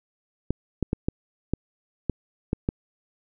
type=clicks; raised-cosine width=3 ms; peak=-10 dBFS; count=8; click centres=0.506 / 0.827 / 0.931 / 1.085 / 1.536 / 2.097 / 2.531 / 2.689 s; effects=none